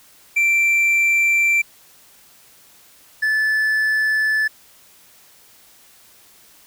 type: tone pair in turn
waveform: triangle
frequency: 2349 / 1740.6 Hz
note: D7 / A6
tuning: 0 / -19 cents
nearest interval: perfect fourth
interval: 519 cents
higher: first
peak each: -12 / -14 dBFS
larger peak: first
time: 0.36-1.62 / 3.22-4.48 s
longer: neither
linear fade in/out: 10 ms
effects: white hiss -50 dBFS RMS until 6.66 s